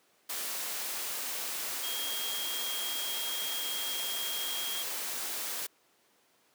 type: tone in noise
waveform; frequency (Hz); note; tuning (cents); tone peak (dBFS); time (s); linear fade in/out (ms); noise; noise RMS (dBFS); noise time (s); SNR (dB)
sine; 3247; G#7; -40; -36; 1.83-4.83; 10; white; -36; 0.29-5.67; -3
effects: pink hiss -67 dBFS RMS until 6.54 s + high-pass 300 Hz 12 dB/octave